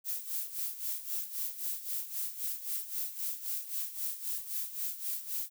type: noise with tremolo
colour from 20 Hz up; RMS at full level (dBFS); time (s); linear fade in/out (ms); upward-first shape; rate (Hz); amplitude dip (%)
violet; -34; 0.04-5.5; 50; sine; 3.8; 75
effects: none